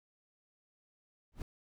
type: noise with exponential growth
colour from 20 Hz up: brown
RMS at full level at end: -35 dBFS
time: 1.32-1.42 s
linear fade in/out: 1 ms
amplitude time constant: 21 ms
effects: none